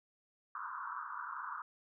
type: band-pass noise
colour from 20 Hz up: pink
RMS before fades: -43 dBFS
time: 0.55-1.62 s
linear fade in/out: 2 ms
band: 970 to 1500 Hz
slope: 96 dB/octave
effects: none